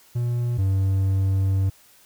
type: tone pair in turn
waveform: triangle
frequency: 120.3 / 96.29 Hz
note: B2 / G2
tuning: -45 / -30 cents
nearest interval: major third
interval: 385 cents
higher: first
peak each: -19 / -16 dBFS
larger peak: second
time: 0.15-0.58 / 0.58-1.7 s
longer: second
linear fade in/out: 10 ms
effects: white hiss -54 dBFS RMS until 2.05 s